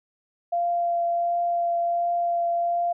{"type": "tone with vibrato", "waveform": "sine", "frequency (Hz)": 690, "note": "F5", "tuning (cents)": -21, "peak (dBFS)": -21, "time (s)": [0.52, 2.93], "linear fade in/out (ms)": 10, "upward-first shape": "triangle", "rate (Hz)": 1.4, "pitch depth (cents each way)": 11, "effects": []}